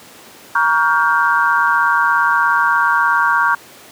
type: chord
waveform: sine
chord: G half-diminished seventh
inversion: first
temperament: just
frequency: 940.8 / 1128.9 / 1411.2 / 1568 Hz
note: Bb5 / Db6 / F6 / G6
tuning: +16 / +31 / +18 / 0 cents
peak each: -17 dBFS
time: 0.55-3.55 s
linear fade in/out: 5 ms
effects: pink hiss -40 dBFS RMS until 3.91 s + high-pass 200 Hz 12 dB/octave